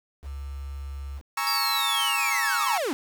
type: tone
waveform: sine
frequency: 69.3 Hz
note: C#2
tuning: in tune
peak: -32 dBFS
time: 0.22-1.22 s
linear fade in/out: 50 ms
type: chord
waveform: 30% pulse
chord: A# half-diminished seventh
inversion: third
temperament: equal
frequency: 830.6 / 932.3 / 1108.7 / 1318.5 Hz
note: G#5 / A#5 / C#6 / E6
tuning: 0 / 0 / 0 / 0 cents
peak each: -31 / -29 / -27 / -28 dBFS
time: 1.37-2.78 s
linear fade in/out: 5 ms
type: linear sweep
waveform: 45% pulse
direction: down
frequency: 4849 to 241.2 Hz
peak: -25 dBFS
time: 1.47-2.93 s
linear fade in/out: 0 ms
effects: 8-bit